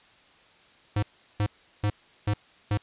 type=tone bursts; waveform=square; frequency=103.83 Hz; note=G#2; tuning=in tune; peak=-23 dBFS; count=5; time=0.96-2.775 s; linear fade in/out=5 ms; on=67 ms; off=370 ms; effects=white hiss -57 dBFS RMS until 2.82 s + resampled to 8000 Hz